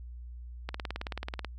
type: click train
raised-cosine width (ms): 0.3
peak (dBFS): -19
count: 15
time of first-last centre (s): 0.69-1.447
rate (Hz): 18.5
effects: added 60 Hz sine -41 dBFS peak until 1.58 s